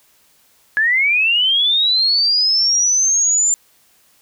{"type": "linear sweep", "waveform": "sine", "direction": "up", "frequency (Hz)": [1674, 7250], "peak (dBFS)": -12, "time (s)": [0.77, 3.54], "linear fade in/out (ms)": 0, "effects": ["white hiss -55 dBFS RMS until 4.21 s"]}